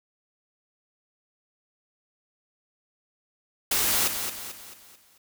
white noise with echo, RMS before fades -24 dBFS, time 3.71-4.08 s, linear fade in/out 5 ms, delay 220 ms, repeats 5, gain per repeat -7 dB, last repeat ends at 5.18 s, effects none

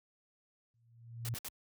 sine tone with exponential growth, 116.5 Hz, A#2, 1 cent flat, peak -32 dBFS, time 0.74-1.34 s, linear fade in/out 0 ms, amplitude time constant 130 ms
white noise bursts, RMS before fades -42 dBFS, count 3, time 1.25-1.484 s, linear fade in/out 0 ms, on 38 ms, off 60 ms
effects high-pass 60 Hz 12 dB/octave

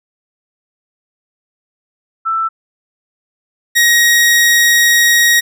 sine / sawtooth tone pair in turn, 1328 / 1887.3 Hz, E6 / A#6, +12 / +21 cents, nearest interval tritone, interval 609 cents, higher second, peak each -13 / -4 dBFS, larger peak second, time 2.25-2.49 / 3.75-5.41 s, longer second, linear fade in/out 20 ms, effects none

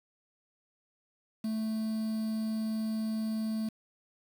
triangle tone with quantisation, 219.7 Hz, A3, 2 cents flat, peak -28 dBFS, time 1.44-3.69 s, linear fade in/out 5 ms, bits 8, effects none

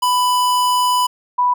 square / sine tone pair in turn, 994 / 987.1 Hz, B5 / B5, +11 / -1 cents, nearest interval unison, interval 12 cents, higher first, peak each -14 / -12 dBFS, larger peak second, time 0.02-1.07 / 1.38-1.54 s, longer first, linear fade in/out 10 ms, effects none

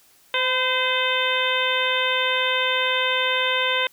harmonic tone with a mistuned harmonic, 514 Hz, C5, 31 cents flat, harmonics 1 / 2 / 3 / 4 / 5 / 6 / 7, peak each -27 / -27 / -27 / -27 / -27 / -27 / -27 dBFS, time 0.34-3.87 s, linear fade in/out 2 ms, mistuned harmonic 2, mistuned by -26 cents, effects white hiss -56 dBFS RMS until 3.92 s

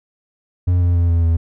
triangle tone with pitch steps, 89.1 / 87.47 / 85.87 / 84.29 / 82.75 Hz, F2 / F2 / F2 / E2 / E2, +35 / +3 / -29 / +39 / +7 cents, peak -10 dBFS, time 0.67-1.37 s, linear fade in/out 10 ms, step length 140 ms, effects none

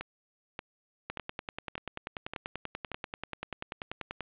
two click trains, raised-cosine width 0.3 ms, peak -19 / -20 dBFS, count 33 / 6, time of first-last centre 1.1-4.207 / 0.01-2.917 s, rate 10.3 / 1.72 Hz, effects resampled to 8000 Hz + 8-bit

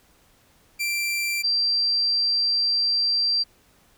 sawtooth / sine tone pair in turn, 2355 / 4710 Hz, D7 / D8, +4 / +4 cents, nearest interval octave, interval 1200 cents, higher second, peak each -20 / -19 dBFS, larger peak second, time 0.79-1.43 / 1.43-3.44 s, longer second, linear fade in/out 20 ms, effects pink hiss -59 dBFS RMS until 3.97 s

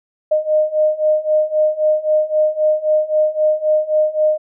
sine beating tone pair, 613 / 616.8 Hz, D#5 / D#5, -26 / -15 cents, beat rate 3.8 Hz, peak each -17 / -15 dBFS, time 0.31-4.38 s, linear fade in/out 10 ms, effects none

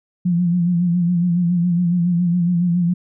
sine tone with vibrato, 174.61 Hz, F3, in tune, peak -14 dBFS, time 0.25-2.94 s, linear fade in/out 10 ms, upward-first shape sine, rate 7.2 Hz, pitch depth 55 cents each way, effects none

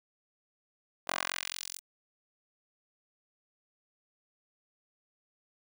10% pulse tone with high-pass filter sweep, 44.58 Hz, F1, 36 cents sharp, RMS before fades -37 dBFS, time 1.07-1.8 s, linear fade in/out 20 ms, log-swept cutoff 720 to 7700 Hz, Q 1, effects none

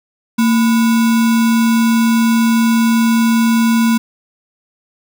sine tone with sample-and-hold, 228.6 Hz, A#3, 34 cents flat, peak -9 dBFS, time 0.38-3.98 s, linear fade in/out 10 ms, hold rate 1225 Hz, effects none

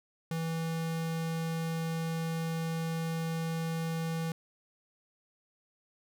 square tone, 163.7 Hz, E3, 12 cents flat, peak -32 dBFS, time 0.31-4.32 s, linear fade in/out 2 ms, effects none

